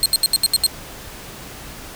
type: tone bursts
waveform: 25% pulse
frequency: 4221 Hz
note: C8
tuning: 14 cents sharp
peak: -7 dBFS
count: 7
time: 0.03-0.664 s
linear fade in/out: 0 ms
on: 28 ms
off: 73 ms
effects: pink hiss -36 dBFS RMS until 1.95 s